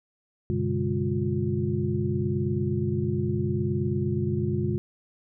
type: tone cluster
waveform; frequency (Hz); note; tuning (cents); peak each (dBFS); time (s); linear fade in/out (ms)
sine; 95.8 / 124.7 / 144 / 205.5 / 356; G2 / B2 / D3 / G#3 / F4; -39 / +17 / -34 / -18 / +33; -30; 0.5-4.78; 0
effects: none